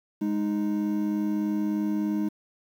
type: tone pair together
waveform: triangle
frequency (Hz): 207.2 / 310.4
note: G#3 / D#4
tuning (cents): -4 / -4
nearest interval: perfect fifth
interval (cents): 700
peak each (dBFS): -25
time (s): 0.21-2.29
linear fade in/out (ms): 10
effects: 9-bit